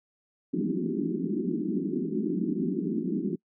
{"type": "band-pass noise", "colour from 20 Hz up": "pink", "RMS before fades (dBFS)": -29, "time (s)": [0.53, 3.36], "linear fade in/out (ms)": 10, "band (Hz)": [170, 390], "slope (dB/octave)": 96, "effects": ["noise-tail reverb RT60 0.1 s tail -26 dB re dry"]}